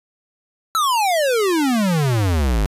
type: exponential sweep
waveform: square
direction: down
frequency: 1348 to 47.8 Hz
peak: -16 dBFS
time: 0.75-2.66 s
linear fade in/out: 0 ms
effects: resampled to 32000 Hz